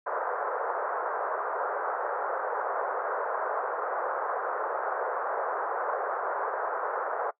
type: band-pass noise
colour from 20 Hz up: pink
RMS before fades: -31 dBFS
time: 0.06-7.31 s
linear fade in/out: 10 ms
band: 450 to 1500 Hz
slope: 48 dB/octave
effects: noise-tail reverb RT60 0.1 s tail -19 dB re dry